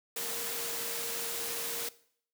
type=tone in noise; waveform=sine; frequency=466.2 Hz; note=A#4; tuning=in tune; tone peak=-44 dBFS; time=0.16-1.89 s; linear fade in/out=5 ms; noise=white; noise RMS=-36 dBFS; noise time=0.16-1.89 s; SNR=-11 dB; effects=noise-tail reverb RT60 0.6 s tail -19 dB re dry + high-pass 150 Hz 12 dB/octave